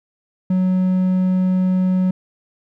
triangle tone, 185 Hz, F#3, in tune, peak -12 dBFS, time 0.5-2.11 s, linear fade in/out 5 ms, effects none

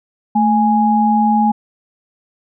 sine tone pair together, 220 / 830.6 Hz, A3 / G#5, 0 / 0 cents, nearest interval octave + major seventh, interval 2300 cents, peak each -13 dBFS, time 0.35-1.52 s, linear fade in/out 10 ms, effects none

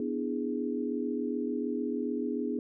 sine chord, E dominant seventh, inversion second, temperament equal, 246.9 / 293.7 / 329.6 / 415.3 Hz, B3 / D4 / E4 / G#4, 0 / 0 / 0 / 0 cents, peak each -33 / -35 / -38 / -35 dBFS, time 0-2.59 s, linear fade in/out 2 ms, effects none

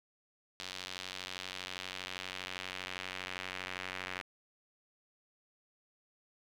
square tone with band-pass filter sweep, 46.25 Hz, F#1, in tune, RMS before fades -43 dBFS, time 0.59-4.22 s, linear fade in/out 10 ms, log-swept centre 3900 to 2200 Hz, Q 1.5, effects 10-bit

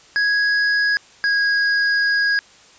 square tone pair in turn, 1661.2 / 1645.9 Hz, G#6 / G#6, 0 / -16 cents, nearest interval unison, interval 16 cents, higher first, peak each -16 dBFS, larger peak neither, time 0.16-0.97 / 1.24-2.39 s, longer second, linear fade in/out 0 ms, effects white hiss -48 dBFS RMS until 2.78 s + resampled to 16000 Hz

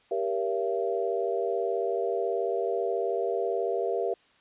sine chord, G diminished seventh, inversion none, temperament just, 392 / 470.4 / 564.5 / 677.4 Hz, G4 / Bb4 / Db5 / Fb5, 0 / +16 / +31 / +47 cents, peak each -30 / -30 / -36 / -31 dBFS, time 0.11-4.14 s, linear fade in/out 5 ms, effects white hiss -62 dBFS RMS until 4.4 s + resampled to 8000 Hz

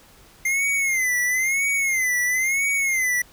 square tone with vibrato, 2097 Hz, C7, 3 cents sharp, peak -20 dBFS, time 0.45-3.22 s, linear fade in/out 5 ms, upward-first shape sine, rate 1 Hz, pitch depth 120 cents each way, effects pink hiss -51 dBFS RMS until 3.32 s

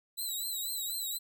10% pulse tone with vibrato, 3951 Hz, B7, in tune, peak -27 dBFS, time 0.17-1.19 s, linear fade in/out 20 ms, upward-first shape triangle, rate 4.1 Hz, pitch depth 94 cents each way, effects none

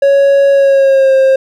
triangle tone with pitch glide, 556 to 532.4 Hz, C#5 to C5, +5 to +30 cents, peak -3 dBFS, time 0.02-1.36 s, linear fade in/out 5 ms, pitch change -75 cents, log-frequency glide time 0.51-1.14 s, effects none

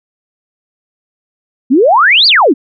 sine exponential two-way sweep, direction up then down, 233.4 to 4916 to 233.4 Hz, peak -4 dBFS, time 1.7-2.54 s, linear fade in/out 20 ms, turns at 2.27 s, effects none

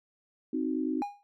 sine chord, C diminished, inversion none, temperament equal, 261.6 / 311.1 / 370 Hz, C4 / Eb4 / Gb4, 0 / 0 / 0 cents, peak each -31 / -31 / -37 dBFS, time 0.53-1.02 s, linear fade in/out 5 ms
triangle tone with exponential decay, 815 Hz, G#5, 33 cents flat, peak -25 dBFS, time 1.02-1.23 s, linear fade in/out 0 ms, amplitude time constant 45 ms
effects none

